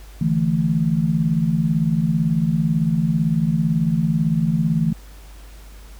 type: chord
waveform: sine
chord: D suspended second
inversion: none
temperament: equal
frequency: 146.83 / 164.81 / 220 Hz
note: D3 / E3 / A3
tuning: 0 / 0 / 0 cents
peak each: -23 / -18 / -22 dBFS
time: 0.21-4.93 s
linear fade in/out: 5 ms
effects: added 50 Hz sine -38 dBFS peak until 5.99 s + pink hiss -48 dBFS RMS until 5.99 s